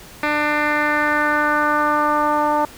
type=tone with low-pass filter sweep; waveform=10% pulse; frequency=298.2 Hz; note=D4; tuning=27 cents sharp; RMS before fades=-18 dBFS; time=0.23-2.65 s; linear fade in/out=2 ms; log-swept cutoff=2600 to 930 Hz; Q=2.7; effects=pink hiss -41 dBFS RMS until 2.77 s